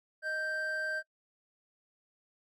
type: tone pair together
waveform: triangle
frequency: 622.3 / 1568.1 Hz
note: D#5 / G6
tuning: 0 / 0 cents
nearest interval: octave + major third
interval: 1600 cents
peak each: -38 / -31 dBFS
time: 0.22-1.03 s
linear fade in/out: 50 ms
effects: noise-tail reverb RT60 0.1 s tail -21 dB re dry